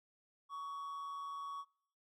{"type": "tone with amplitude modulation", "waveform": "triangle", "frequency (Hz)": 1120, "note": "C#6", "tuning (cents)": 18, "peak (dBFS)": -38, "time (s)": [0.49, 1.65], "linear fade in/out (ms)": 50, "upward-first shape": "sine", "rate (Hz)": 159, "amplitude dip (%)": 40, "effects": ["noise-tail reverb RT60 0.6 s tail -23 dB re dry", "AAC 64 kbps"]}